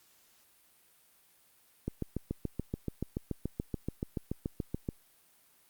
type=click train; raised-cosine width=3 ms; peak=-20 dBFS; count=22; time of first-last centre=1.88-4.889 s; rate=6.98 Hz; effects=white hiss -65 dBFS RMS until 5.69 s + Opus 48 kbps